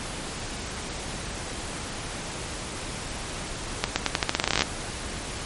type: accelerating click train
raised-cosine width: 0.2 ms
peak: -3 dBFS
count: 17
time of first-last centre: 3.84-4.62 s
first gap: 120 ms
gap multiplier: 0.86
effects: pink hiss -34 dBFS RMS until 5.45 s + MP3 48 kbps